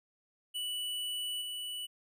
square tone with level steps, 2960 Hz, F#7, in tune, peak -35 / -38 dBFS, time 0.54-1.87 s, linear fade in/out 20 ms, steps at 1.41 s, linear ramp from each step 10 ms, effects none

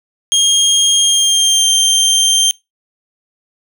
25% pulse tone with pitch glide, 3236 to 3160 Hz, G#7 to G7, -46 to +13 cents, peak -5 dBFS, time 0.32-2.51 s, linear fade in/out 0 ms, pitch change -41 cents, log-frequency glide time 0.93-1.68 s, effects noise-tail reverb RT60 0.2 s tail -23 dB re dry

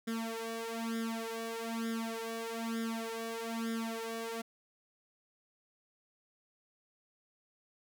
sawtooth tone with flanger, 227.4 Hz, A#3, 43 cents flat, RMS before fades -38 dBFS, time 0.07-4.42 s, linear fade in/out 10 ms, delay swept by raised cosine 0.57 to 2.67 ms, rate 1.1 Hz, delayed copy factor +1, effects none

